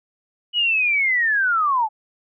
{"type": "linear sweep", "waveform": "sine", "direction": "down", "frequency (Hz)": [2956, 829], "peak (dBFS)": -16, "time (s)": [0.53, 1.89], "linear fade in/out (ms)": 50, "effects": []}